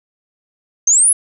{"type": "exponential sweep", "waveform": "sine", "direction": "up", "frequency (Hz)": [6170, 10910], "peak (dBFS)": -8, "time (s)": [0.87, 1.13], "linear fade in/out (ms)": 5, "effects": []}